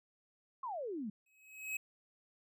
sine exponential sweep, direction down, 1108.7 to 196 Hz, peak -38 dBFS, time 0.63-1.1 s, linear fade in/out 5 ms
square tone with exponential growth, 2555 Hz, D#7, 45 cents sharp, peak -35 dBFS, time 1.26-1.77 s, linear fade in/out 5 ms, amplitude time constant 110 ms
effects none

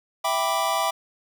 square chord, E minor seventh, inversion none, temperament equal, 659.3 / 784 / 987.8 / 1174.7 Hz, E5 / G5 / B5 / D6, 0 / 0 / 0 / 0 cents, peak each -28 dBFS, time 0.24-0.91 s, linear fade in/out 10 ms, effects none

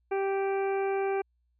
harmonic tone, 391 Hz, G4, 4 cents flat, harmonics 1 / 2 / 3 / 4 / 5 / 6 / 7, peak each -27 / -33 / -43 / -42 / -51 / -42 / -54 dBFS, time 0.11-1.22 s, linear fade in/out 10 ms, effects added 60 Hz sine -69 dBFS peak until 1.59 s

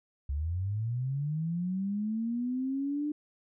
sine linear sweep, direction up, 66.8 to 301.2 Hz, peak -29 dBFS, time 0.29-3.12 s, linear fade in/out 5 ms, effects none

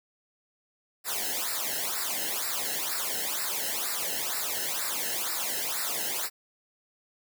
white noise with flanger, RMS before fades -31 dBFS, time 1.04-6.3 s, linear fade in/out 50 ms, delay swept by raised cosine 0.31 to 0.87 ms, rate 2.1 Hz, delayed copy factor -1, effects none

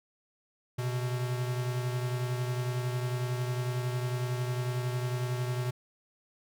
square beating tone pair, 123.47 / 134.47 Hz, B2 / C3, 0 / +48 cents, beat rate 11 Hz, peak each -31 / -39 dBFS, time 0.78-5.71 s, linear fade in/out 10 ms, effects none

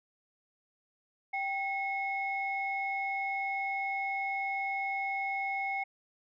sine tone pair together, 784 / 2179 Hz, G5 / C#7, 0 / -30 cents, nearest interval octave + tritone, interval 1770 cents, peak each -33 / -33 dBFS, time 1.33-5.84 s, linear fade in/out 10 ms, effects tanh soft clip ceiling -23 dBFS

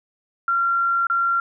sine tone with dropouts, 1375 Hz, F6, 27 cents flat, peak -17 dBFS, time 0.48-1.4 s, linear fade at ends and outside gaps 2 ms, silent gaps 1.069-1.099 s, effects none

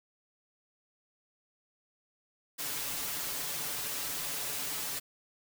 white noise with comb filter, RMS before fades -36 dBFS, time 2.58-5 s, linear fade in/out 20 ms, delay 6.9 ms, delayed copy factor +0.85, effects none

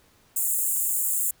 pink high-pass noise, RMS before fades -25 dBFS, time 0.36-1.31 s, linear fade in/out 5 ms, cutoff 7100 Hz, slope 96 dB/octave, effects pink hiss -60 dBFS RMS until 1.4 s

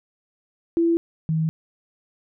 sine tone pair in turn, 335.3 / 159.43 Hz, E4 / D#3, +30 / +43 cents, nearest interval octave + minor second, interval 1287 cents, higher first, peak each -16 / -19 dBFS, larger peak first, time 0.77-0.97 / 1.29-1.49 s, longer neither, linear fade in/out 0 ms, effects none

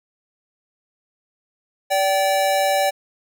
square tone pair together, 578.3 / 772 Hz, D5 / G5, -27 / -27 cents, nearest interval perfect fourth, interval 500 cents, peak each -20 dBFS, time 1.9-2.91 s, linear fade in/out 20 ms, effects none

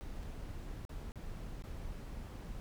brown noise with dropouts, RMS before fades -44 dBFS, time 0.01-2.6 s, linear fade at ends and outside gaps 0 ms, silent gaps 0.229-0.233 / 0.851-0.893 / 1.119-1.157 / 1.622-1.639 s, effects none

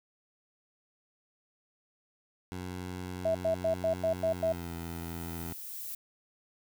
15% pulse tone with pitch glide, 91 to 83.93 Hz, F#2 to E2, -28 to +32 cents, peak -31 dBFS, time 2.52-5.53 s, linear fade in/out 0 ms, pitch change -140 cents, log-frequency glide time 4.3-4.73 s
violet noise with exponential growth, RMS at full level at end -39 dBFS, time 2.54-5.95 s, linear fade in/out 5 ms, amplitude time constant 740 ms
sine tone bursts, 650 Hz, E5, 24 cents flat, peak -25 dBFS, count 7, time 3.25-4.524 s, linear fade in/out 5 ms, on 98 ms, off 98 ms
effects none

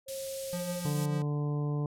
sine tone, 538 Hz, C5, 48 cents sharp, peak -36 dBFS, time 0.06-0.83 s, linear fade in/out 50 ms
white band-stop noise, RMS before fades -41 dBFS, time 0.08-1.06 s, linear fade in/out 5 ms, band 150 to 3400 Hz, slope 12 dB/octave
square tone with tremolo, 175.1 Hz, F3, 5 cents sharp, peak -34 dBFS, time 0.53-1.22 s, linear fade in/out 0 ms, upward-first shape sine, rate 6.8 Hz, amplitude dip 40%
harmonic tone, 146.83 Hz, D3, in tune, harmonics 1 / 2 / 3 / 4 / 5 / 6 / 7, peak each -29 / -39 / -40 / -48 / -49 / -52 / -48 dBFS, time 0.85-1.86 s, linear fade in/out 2 ms
effects low-pass 12000 Hz 12 dB/octave

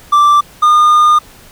triangle tone pair in turn, 1173 / 1216.5 Hz, D6 / D#6, -2 / -39 cents, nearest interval minor second, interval 63 cents, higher second, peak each -3 dBFS, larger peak neither, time 0.12-0.41 / 0.62-1.19 s, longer second, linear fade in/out 10 ms, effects pink hiss -40 dBFS RMS until 1.51 s

